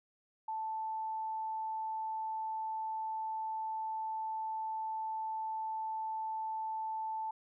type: tone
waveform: sine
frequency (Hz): 880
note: A5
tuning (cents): 0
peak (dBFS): -35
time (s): 0.48-7.31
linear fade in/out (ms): 5
effects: none